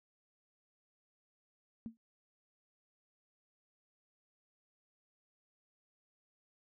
sine tone with exponential decay, 227.2 Hz, A#3, 44 cents flat, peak -36 dBFS, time 1.86-1.97 s, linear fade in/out 0 ms, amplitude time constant 23 ms, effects noise-tail reverb RT60 0.1 s tail -23 dB re dry

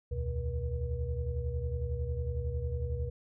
sine tone cluster, 70.9 / 81.9 / 121.7 / 480.6 Hz, C#2 / E2 / B2 / B4, +40 / -11 / -25 / -47 cents, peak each -34 / -36 / -37 / -40 dBFS, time 0.11-3.1 s, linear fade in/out 10 ms, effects tanh soft clip ceiling -20 dBFS

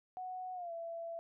sine tone with pitch glide, 739 to 669.9 Hz, F#5 to E5, -2 to +28 cents, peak -40 dBFS, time 0.17-1.19 s, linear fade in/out 0 ms, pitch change -170 cents, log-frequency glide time 0.54-0.72 s, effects none

